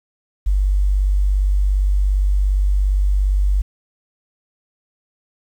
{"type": "tone", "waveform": "sine", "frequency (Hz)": 48.67, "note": "G1", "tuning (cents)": -12, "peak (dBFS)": -13, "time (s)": [0.46, 3.62], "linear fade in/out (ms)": 10, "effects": ["8-bit"]}